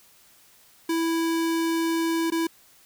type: tone with dropouts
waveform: square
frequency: 329.6 Hz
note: E4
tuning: in tune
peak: -23 dBFS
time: 0.89-2.47 s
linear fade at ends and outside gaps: 5 ms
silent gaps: 2.303-2.32 s
effects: white hiss -56 dBFS RMS until 2.85 s